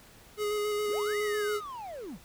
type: tone with vibrato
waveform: square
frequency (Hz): 418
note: G#4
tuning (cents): +11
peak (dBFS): -29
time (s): 0.37-1.61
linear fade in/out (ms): 50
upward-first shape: square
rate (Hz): 7.2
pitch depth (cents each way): 14
type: linear two-way sweep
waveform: triangle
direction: up then down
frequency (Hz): 120.5 to 2100 to 120.5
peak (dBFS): -36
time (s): 0.87-2.19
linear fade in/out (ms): 50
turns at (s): 1.18
effects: pink hiss -55 dBFS RMS until 2.24 s